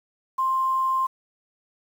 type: tone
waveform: sine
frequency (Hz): 1052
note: C6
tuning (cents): +9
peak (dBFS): -20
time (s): 0.38-1.07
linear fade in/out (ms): 10
effects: 8-bit